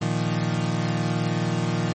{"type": "chord", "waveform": "35% pulse", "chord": "Bb suspended fourth", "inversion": "none", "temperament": "equal", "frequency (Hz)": [116.54, 155.56, 174.61], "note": ["Bb2", "Eb3", "F3"], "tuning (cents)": [0, 0, 0], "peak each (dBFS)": -25, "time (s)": [0.01, 1.93], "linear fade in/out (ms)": 10, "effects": ["MP3 32 kbps"]}